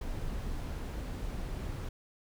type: noise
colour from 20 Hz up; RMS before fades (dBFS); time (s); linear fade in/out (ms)
brown; -37; 0.01-1.89; 5
effects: none